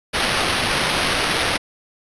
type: noise with sample-and-hold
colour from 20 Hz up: violet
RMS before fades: -20 dBFS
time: 0.13-1.58 s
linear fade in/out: 20 ms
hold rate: 7350 Hz
effects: resampled to 24000 Hz